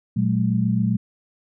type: tone cluster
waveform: sine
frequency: 118.3 / 185 / 212.7 Hz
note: A#2 / F#3 / G#3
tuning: +26 / 0 / +42 cents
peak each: -22 dBFS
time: 0.16-0.97 s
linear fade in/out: 10 ms
effects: none